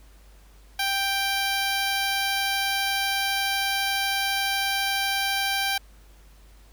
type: tone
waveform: 10% pulse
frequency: 786 Hz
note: G5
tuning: 4 cents sharp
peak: -15 dBFS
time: 0.79-5.78 s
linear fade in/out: 5 ms
effects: added 50 Hz sine -49 dBFS peak until 6.72 s + pink hiss -58 dBFS RMS until 6.72 s